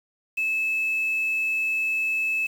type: tone with quantisation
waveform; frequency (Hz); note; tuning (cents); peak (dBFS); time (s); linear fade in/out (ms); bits
sine; 2610; E7; -18; -22; 0.37-2.47; 10; 7
effects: none